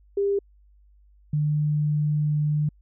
sine tone pair in turn, 400 / 149.83 Hz, G4 / D3, +35 / +35 cents, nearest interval octave + perfect fourth, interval 1700 cents, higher first, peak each -20 dBFS, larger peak neither, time 0.17-0.39 / 1.33-2.69 s, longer second, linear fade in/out 5 ms, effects added 50 Hz sine -53 dBFS peak until 2.81 s

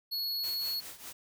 square tone, 4354 Hz, C#8, 32 cents flat, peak -32 dBFS, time 0.11-0.81 s, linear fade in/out 20 ms
white noise with tremolo, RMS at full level -43 dBFS, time 0.43-1.13 s, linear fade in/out 10 ms, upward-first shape triangle, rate 5 Hz, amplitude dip 80%
effects none

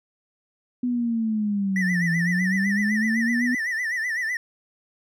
sine linear two-way sweep, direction down then up, 249.5 to 166.2 to 249.5 Hz, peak -21 dBFS, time 0.83-3.55 s, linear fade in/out 5 ms, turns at 2.13 s
triangle tone with vibrato, 1880 Hz, A#6, 14 cents sharp, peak -22 dBFS, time 1.76-4.37 s, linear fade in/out 2 ms, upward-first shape sine, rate 7.9 Hz, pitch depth 120 cents each way
effects none

